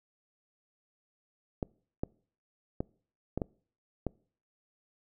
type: clicks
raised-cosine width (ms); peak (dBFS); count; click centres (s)
2; -18; 6; 1.628 / 2.035 / 2.805 / 3.376 / 3.418 / 4.067
effects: noise-tail reverb RT60 0.5 s tail -25 dB re dry